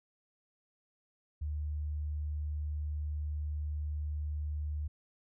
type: tone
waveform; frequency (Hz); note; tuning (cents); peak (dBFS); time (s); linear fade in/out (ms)
sine; 75; D2; +37; -33; 1.41-4.88; 10
effects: none